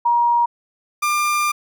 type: tone pair in turn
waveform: sine / 30% pulse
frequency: 949 / 1195.7 Hz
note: A#5 / D6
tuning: +31 / +31 cents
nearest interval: major third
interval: 400 cents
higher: second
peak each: -13 / -14 dBFS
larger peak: first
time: 0.05-0.46 / 1.02-1.52 s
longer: second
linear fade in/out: 10 ms
effects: none